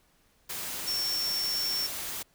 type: tone in noise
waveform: sine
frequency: 5450 Hz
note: F8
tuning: 43 cents flat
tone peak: -28 dBFS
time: 0.87-1.87 s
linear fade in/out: 10 ms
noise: white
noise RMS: -36 dBFS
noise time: 0.49-2.23 s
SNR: +5 dB
effects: pink hiss -66 dBFS RMS until 2.34 s